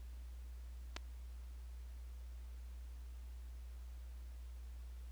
clicks, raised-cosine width 0.2 ms, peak -26 dBFS, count 2, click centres 0.964 / 0.967 s, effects added 60 Hz sine -47 dBFS peak until 5.11 s + pink hiss -68 dBFS RMS until 5.11 s

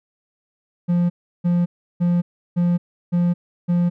triangle tone bursts, 174.61 Hz, F3, in tune, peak -13 dBFS, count 6, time 0.88-3.9 s, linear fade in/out 20 ms, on 220 ms, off 340 ms, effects none

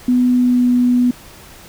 sine tone with pitch glide, 248.6 to 246.3 Hz, B3 to B3, +12 to -5 cents, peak -10 dBFS, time 0.08-1.11 s, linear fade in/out 5 ms, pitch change -17 cents, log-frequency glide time 0.33-0.67 s, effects pink hiss -40 dBFS RMS until 1.68 s

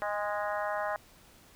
harmonic tone with a mistuned harmonic, 207.7 Hz, G#3, in tune, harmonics 3 / 4 / 5 / 6 / 7 / 8 / 9, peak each -34 / -36 / -38 / -40 / -41 / -42 / -43 dBFS, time 0.02-0.96 s, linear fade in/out 0 ms, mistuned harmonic 4, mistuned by -22 cents, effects pink hiss -58 dBFS RMS until 1.55 s

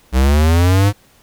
square linear sweep, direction up, 61.74 to 103.7 Hz, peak -10 dBFS, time 0.12-0.93 s, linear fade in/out 50 ms, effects pink hiss -51 dBFS RMS until 1.22 s

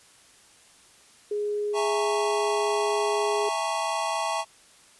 sine tone, 415.3 Hz, G#4, in tune, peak -25 dBFS, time 1.31-3.49 s, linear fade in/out 5 ms
square chord, A# half-diminished seventh, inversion second, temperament equal with one note detuned, 659.3 / 830.6 / 914.7 / 1108.7 Hz, E5 / G#5 / A#5 / C#6, 0 / 0 / -33 / 0 cents, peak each -32 dBFS, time 1.73-4.45 s, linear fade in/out 50 ms
effects white hiss -55 dBFS RMS until 4.99 s + resampled to 24000 Hz

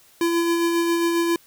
square tone with tremolo, 338.4 Hz, E4, 45 cents sharp, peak -18 dBFS, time 0.21-1.36 s, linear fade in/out 2 ms, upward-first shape sine, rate 7.4 Hz, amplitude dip 30%, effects white hiss -54 dBFS RMS until 1.46 s

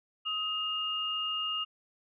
sine tone pair together, 1261 / 2833 Hz, D#6 / F7, +23 / +24 cents, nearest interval octave + major second, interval 1401 cents, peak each -37 / -31 dBFS, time 0.25-1.65 s, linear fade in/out 20 ms, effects none

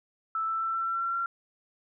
sine tone with pitch steps, 1318.5 / 1326.9 / 1335.4 / 1343.9 / 1352.4 / 1361.1 / 1369.7 Hz, E6 / E6 / E6 / E6 / E6 / F6 / F6, 0 / +11 / +22 / +33 / +44 / -45 / -34 cents, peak -27 dBFS, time 0.35-1.26 s, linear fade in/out 2 ms, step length 130 ms, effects none

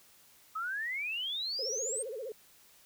sine exponential sweep, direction up, 1255 to 8700 Hz, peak -33 dBFS, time 0.55-2.03 s, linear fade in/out 10 ms
sine tone with vibrato, 480 Hz, B4, 49 cents flat, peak -37 dBFS, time 1.59-2.32 s, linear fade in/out 2 ms, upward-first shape sine, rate 15 Hz, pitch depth 220 cents each way
effects white hiss -61 dBFS RMS until 2.85 s

